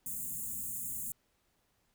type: band-stop noise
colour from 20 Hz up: white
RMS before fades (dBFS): -39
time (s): 0.06-1.12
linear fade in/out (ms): 2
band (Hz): 280 to 6800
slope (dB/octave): 96
effects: pink hiss -75 dBFS RMS until 1.94 s